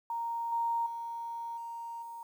sine tone with level steps, 930 Hz, A#5, 4 cents flat, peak -32 / -28 / -36 / -38 / -41 dBFS, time 0.1-2.23 s, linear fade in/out 2 ms, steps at 0.52 / 0.86 / 1.57 / 2.02 s, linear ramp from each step 5 ms, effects 10-bit

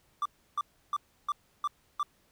triangle tone bursts, 1174.7 Hz, D6, in tune, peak -25 dBFS, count 6, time 0.22-2.03 s, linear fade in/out 2 ms, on 35 ms, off 320 ms, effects pink hiss -68 dBFS RMS until 2.31 s

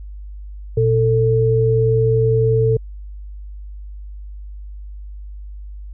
sine tone pair together, 119.4 / 444.6 Hz, A#2 / A4, +42 / +18 cents, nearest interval octave + major seventh, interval 2276 cents, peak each -15 dBFS, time 0.77-2.77 s, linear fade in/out 5 ms, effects added 50 Hz sine -30 dBFS peak until 5.93 s

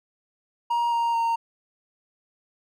triangle tone with pitch steps, 944 / 933.2 / 922.4 Hz, A#5 / A#5 / A#5, +22 / +2 / -19 cents, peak -19 dBFS, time 0.7-1.36 s, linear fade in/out 10 ms, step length 220 ms, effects none

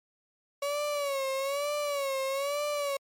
35% pulse tone with vibrato, 561 Hz, C#5, 21 cents sharp, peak -27 dBFS, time 0.62-2.97 s, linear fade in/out 5 ms, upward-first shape sine, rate 1.1 Hz, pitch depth 87 cents each way, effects MP3 64 kbps

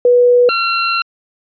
sine / 20% pulse tone pair in turn, 489.2 / 1366.2 Hz, B4 / F6, -16 / -38 cents, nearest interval octave + tritone, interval 1778 cents, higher second, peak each -6 / -8 dBFS, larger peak first, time 0.05-0.49 / 0.49-1.02 s, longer second, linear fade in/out 2 ms, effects resampled to 11025 Hz

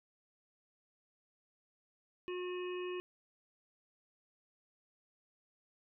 harmonic tone, 361.2 Hz, F#4, 42 cents flat, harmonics 1 / 3 / 5 / 7 / 8, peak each -38 / -49 / -55 / -50 / -53 dBFS, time 2.28-3 s, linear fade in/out 0 ms, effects none

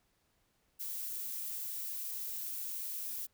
violet noise, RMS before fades -40 dBFS, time 0.79-3.27 s, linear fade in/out 20 ms, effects pink hiss -75 dBFS RMS until 3.33 s

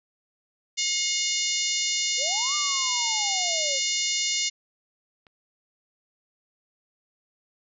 harmonic tone, 718 Hz, F5, 48 cents sharp, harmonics 3 / 4 / 5 / 6 / 7 / 8 / 9 / 10, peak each -32 / -32 / -32 / -32 / -32 / -32 / -32 / -32 dBFS, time 0.77-4.5 s, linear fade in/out 20 ms
sine linear two-way sweep, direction up then down, 464.9 to 1200 to 520 Hz, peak -32 dBFS, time 2.17-3.8 s, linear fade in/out 50 ms, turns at 2.55 s
click train, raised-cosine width 0.3 ms, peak -36 dBFS, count 4, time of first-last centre 2.49-5.268 s, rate 1.08 Hz
effects none

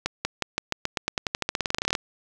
accelerating click train, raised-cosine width 0.2 ms, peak -7 dBFS, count 25, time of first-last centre 0.06-1.952 s, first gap 190 ms, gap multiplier 0.91, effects none

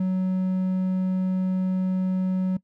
triangle tone, 186.2 Hz, F#3, 11 cents sharp, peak -19 dBFS, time 0-2.57 s, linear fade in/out 5 ms, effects noise-tail reverb RT60 0.1 s tail -20 dB re dry

